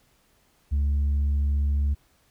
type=tone with tanh clipping; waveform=sine; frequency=71.4 Hz; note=D2; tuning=48 cents flat; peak=-21 dBFS; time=0.71-1.95 s; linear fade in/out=20 ms; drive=2 dB; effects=pink hiss -64 dBFS RMS until 2.3 s